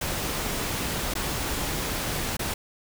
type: noise with dropouts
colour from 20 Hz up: pink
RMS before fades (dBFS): -29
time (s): 0.01-2.54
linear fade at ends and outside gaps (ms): 5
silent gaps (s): 1.139-1.152 / 2.369-2.392
effects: none